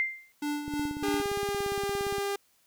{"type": "tone with exponential decay", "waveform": "sine", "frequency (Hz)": 2093, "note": "C7", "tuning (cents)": 0, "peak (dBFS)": -22, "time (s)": [0, 0.32], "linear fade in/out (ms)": 0, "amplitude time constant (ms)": 69}
{"type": "tone with tremolo", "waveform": "square", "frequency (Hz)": 293.7, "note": "D4", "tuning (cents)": 0, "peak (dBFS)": -29, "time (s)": [0.42, 1.22], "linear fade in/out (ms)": 5, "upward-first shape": "sine", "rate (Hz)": 3.2, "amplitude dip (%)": 60}
{"type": "click train", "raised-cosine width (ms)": 3, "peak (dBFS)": -27, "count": 27, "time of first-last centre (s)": [0.68, 2.183], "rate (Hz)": 17.3}
{"type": "tone with pitch glide", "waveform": "sawtooth", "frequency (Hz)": [404, 400.7], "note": ["G#4", "G4"], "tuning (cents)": [-48, 38], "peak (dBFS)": -25, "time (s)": [1.03, 2.36], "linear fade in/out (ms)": 5, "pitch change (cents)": -14, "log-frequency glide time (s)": [1.47, 1.73]}
{"effects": ["white hiss -67 dBFS RMS until 2.66 s"]}